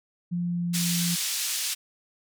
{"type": "tone with pitch glide", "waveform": "sine", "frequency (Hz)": [174.61, 172.8], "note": ["F3", "F3"], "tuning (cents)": [0, -18], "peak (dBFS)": -25, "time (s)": [0.31, 1.16], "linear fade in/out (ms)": 20, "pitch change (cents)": -18, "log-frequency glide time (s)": [0.43, 0.79]}
{"type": "band-pass noise", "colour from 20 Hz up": "pink", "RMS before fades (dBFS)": -29, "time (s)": [0.73, 1.75], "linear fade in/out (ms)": 20, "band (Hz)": [3800, 12000], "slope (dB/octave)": 12}
{"effects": []}